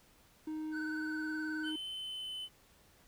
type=tone; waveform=triangle; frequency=311.1 Hz; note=D#4; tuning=in tune; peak=-35 dBFS; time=0.47-1.76 s; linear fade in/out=5 ms
type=tone with vibrato; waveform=triangle; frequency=1512 Hz; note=F#6; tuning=37 cents sharp; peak=-38 dBFS; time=0.71-1.73 s; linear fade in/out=50 ms; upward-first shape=triangle; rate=19 Hz; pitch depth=46 cents each way
type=tone with pitch glide; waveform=triangle; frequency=3057 to 3031 Hz; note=G7 to F#7; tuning=-44 to +41 cents; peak=-38 dBFS; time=1.63-2.49 s; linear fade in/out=50 ms; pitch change=-15 cents; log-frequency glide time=1.92-2.37 s
effects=pink hiss -65 dBFS RMS until 3.07 s